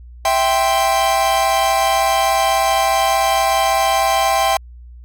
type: chord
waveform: 45% pulse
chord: C major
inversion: first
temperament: equal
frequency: 659.3 / 784 / 1046.5 Hz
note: E5 / G5 / C6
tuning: 0 / 0 / 0 cents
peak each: -19 / -16 / -20 dBFS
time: 0.25-4.57 s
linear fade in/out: 2 ms
effects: added 60 Hz sine -35 dBFS peak until 5.04 s + AAC 64 kbps